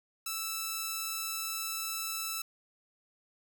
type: tone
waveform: 5% pulse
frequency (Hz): 1318.5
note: E6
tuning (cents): 0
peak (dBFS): -22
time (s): 0.26-2.42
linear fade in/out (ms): 5
effects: none